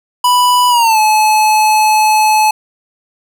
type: tone with pitch glide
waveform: square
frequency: 987.8 to 859.9 Hz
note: B5 to A5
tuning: 0 to -40 cents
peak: -8 dBFS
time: 0.24-2.51 s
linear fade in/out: 5 ms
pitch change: -240 cents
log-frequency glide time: 0.69-0.99 s
effects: 8-bit